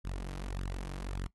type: tone with flanger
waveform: sawtooth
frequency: 46.25 Hz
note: F#1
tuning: in tune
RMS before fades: -38 dBFS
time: 0.04-1.28 s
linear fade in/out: 20 ms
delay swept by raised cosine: 0.59 to 6.59 ms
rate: 1.7 Hz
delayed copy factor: +0.75
effects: noise-tail reverb RT60 0.1 s tail -21 dB re dry + AAC 32 kbps